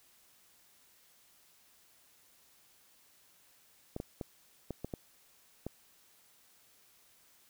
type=clicks; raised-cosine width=2 ms; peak=-24 dBFS; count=7; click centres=3.964 / 4.001 / 4.212 / 4.707 / 4.846 / 4.938 / 5.666 s; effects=white hiss -65 dBFS RMS until 7.49 s